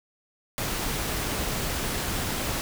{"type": "noise", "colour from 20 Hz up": "pink", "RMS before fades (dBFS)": -29, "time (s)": [0.58, 2.61], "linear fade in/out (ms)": 0, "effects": []}